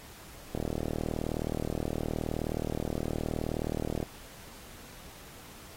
click train, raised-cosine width 2 ms, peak -18 dBFS, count 137, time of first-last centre 0.55-4.028 s, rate 39.1 Hz, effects pink hiss -50 dBFS RMS until 5.76 s + AAC 48 kbps

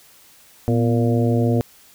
harmonic tone with a mistuned harmonic, 116.54 Hz, A#2, in tune, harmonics 1 / 2 / 3 / 4 / 5 / 6, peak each -18 / -20 / -26 / -24 / -28 / -31 dBFS, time 0.68-1.61 s, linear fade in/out 0 ms, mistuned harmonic 2, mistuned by +75 cents, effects white hiss -50 dBFS RMS until 1.94 s

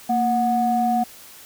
sine tone pair together, 230.7 / 733 Hz, A#3 / F#5, -18 / -16 cents, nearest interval octave + minor sixth, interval 2002 cents, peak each -21 / -18 dBFS, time 0.09-1.04 s, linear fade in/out 10 ms, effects tanh soft clip ceiling -10 dBFS + white hiss -44 dBFS RMS until 1.45 s

